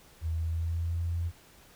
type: tone with pitch glide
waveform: sine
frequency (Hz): 80.9 to 84.92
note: E2 to F2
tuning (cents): -32 to -48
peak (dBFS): -28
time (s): 0.21-1.32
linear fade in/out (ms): 50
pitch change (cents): +84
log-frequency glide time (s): 0.31-1.01
effects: pink hiss -57 dBFS RMS until 1.75 s